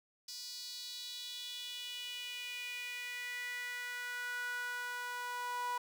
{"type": "tone with high-pass filter sweep", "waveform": "sawtooth", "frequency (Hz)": 490, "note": "B4", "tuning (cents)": -14, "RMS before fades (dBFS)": -42, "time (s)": [0.28, 5.78], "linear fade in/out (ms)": 5, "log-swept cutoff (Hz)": [4900, 1000], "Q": 4.7, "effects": []}